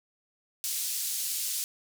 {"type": "band-pass noise", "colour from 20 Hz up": "white", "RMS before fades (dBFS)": -32, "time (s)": [0.64, 1.64], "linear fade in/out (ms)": 0, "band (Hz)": [4600, 13000], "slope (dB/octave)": 12, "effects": []}